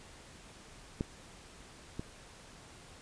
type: clicks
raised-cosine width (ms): 3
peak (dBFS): -19 / -24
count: 2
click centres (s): 1.009 / 1.995
effects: pink hiss -54 dBFS RMS until 3.01 s + resampled to 22050 Hz